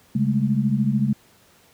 sine tone cluster, 136.3 / 203.9 / 217.5 Hz, C#3 / G#3 / A3, -29 / -32 / -20 cents, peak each -22 dBFS, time 0.15-1.13 s, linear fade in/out 5 ms, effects pink hiss -55 dBFS RMS until 1.73 s + high-pass 80 Hz 12 dB/octave

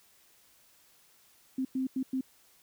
sine tone bursts at uneven times, 261.6 Hz, C4, in tune, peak -28 dBFS, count 4, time 1.58-1.65 / 1.75-1.87 / 1.96-2.03 / 2.13-2.21 s, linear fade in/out 5 ms, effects white hiss -63 dBFS RMS until 2.62 s

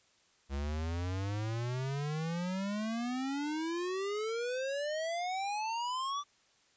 square exponential sweep, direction up, 67.8 to 1174.7 Hz, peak -34 dBFS, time 0.49-6.24 s, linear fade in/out 50 ms, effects white hiss -68 dBFS RMS until 6.76 s + resampled to 16000 Hz

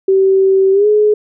sine tone with pitch glide, 384.7 to 421.9 Hz, G4 to G#4, -33 to +27 cents, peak -7 dBFS, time 0.08-1.14 s, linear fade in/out 5 ms, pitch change +160 cents, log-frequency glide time 0.72-0.87 s, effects none

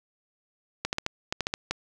clicks, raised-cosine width 0.2 ms, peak -10 dBFS, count 9, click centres 0.85 / 0.929 / 0.984 / 1.064 / 1.325 / 1.407 / 1.469 / 1.539 / 1.71 s, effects none

